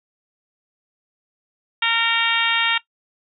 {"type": "harmonic tone with a mistuned harmonic", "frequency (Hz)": 460, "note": "A#4", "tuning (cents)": -23, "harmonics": [2, 3, 4, 5, 6, 7, 8], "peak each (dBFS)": [-27, -24, -24, -24, -22, -23, -26], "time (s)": [1.82, 2.78], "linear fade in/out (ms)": 5, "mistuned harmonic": 6, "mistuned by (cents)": 16, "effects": ["noise-tail reverb RT60 0.1 s tail -18 dB re dry"]}